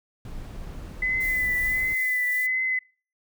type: noise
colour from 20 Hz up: brown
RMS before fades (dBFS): -37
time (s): 0.25-1.94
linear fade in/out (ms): 2
type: tone with vibrato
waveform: sine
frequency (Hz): 2014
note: B6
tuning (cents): +33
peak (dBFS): -22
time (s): 1.02-2.79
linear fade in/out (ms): 5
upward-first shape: triangle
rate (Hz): 1.4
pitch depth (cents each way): 32
type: noise with tremolo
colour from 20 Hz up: violet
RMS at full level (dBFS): -38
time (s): 1.2-2.47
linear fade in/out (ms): 10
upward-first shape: triangle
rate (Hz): 2.7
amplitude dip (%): 40
effects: noise-tail reverb RT60 0.4 s tail -24 dB re dry